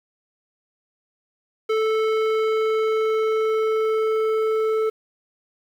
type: tone with low-pass filter sweep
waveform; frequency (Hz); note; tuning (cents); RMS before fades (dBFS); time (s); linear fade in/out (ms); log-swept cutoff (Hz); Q
square; 438.7; A4; -5; -21; 1.69-4.9; 10; 2800 to 1300; 0.76
effects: 8-bit